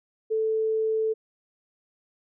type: tone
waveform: sine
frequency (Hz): 440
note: A4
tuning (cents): 0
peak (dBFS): -22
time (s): 0.3-1.14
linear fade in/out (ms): 20
effects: none